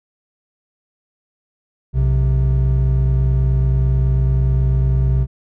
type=tone pair together; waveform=triangle; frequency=61.82 / 131 Hz; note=B1 / C3; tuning=+2 / +2 cents; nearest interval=octave + minor second; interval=1300 cents; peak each=-13 / -14 dBFS; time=1.93-5.27 s; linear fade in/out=50 ms; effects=none